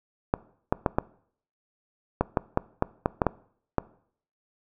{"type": "clicks", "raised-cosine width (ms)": 1, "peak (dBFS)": -7, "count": 12, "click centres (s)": [0.339, 0.725, 0.862, 0.985, 2.21, 2.372, 2.574, 2.824, 3.059, 3.218, 3.267, 3.783], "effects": ["noise-tail reverb RT60 0.6 s tail -21 dB re dry"]}